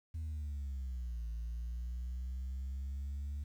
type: exponential two-way sweep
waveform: sine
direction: down then up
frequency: 81.4 to 56.2 to 72.5 Hz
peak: -35 dBFS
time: 0.14-3.44 s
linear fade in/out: 10 ms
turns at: 1.28 s
effects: tanh soft clip ceiling -36 dBFS + 11-bit